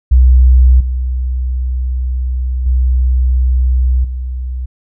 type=tone with level steps; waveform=sine; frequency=63.1 Hz; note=B1; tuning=38 cents sharp; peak=-3 / -13 / -8 / -17 dBFS; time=0.11-4.66 s; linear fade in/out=10 ms; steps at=0.8 / 2.66 / 4.04 s; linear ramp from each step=5 ms; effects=none